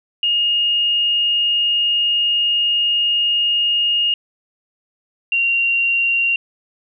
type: tone pair in turn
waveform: sine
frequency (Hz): 2850 / 2761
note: F7 / F7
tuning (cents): +34 / -20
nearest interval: minor second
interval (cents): 54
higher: first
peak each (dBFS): -14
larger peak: neither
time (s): 0.23-4.14 / 5.32-6.36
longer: first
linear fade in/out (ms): 2
effects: none